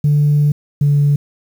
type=tone pair in turn; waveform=sine; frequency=147 / 144.31 Hz; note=D3 / D3; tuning=+2 / -30 cents; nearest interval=unison; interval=32 cents; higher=first; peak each=-8 dBFS; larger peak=neither; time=0.04-0.52 / 0.81-1.16 s; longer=first; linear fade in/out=5 ms; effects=tanh soft clip ceiling -6 dBFS + 7-bit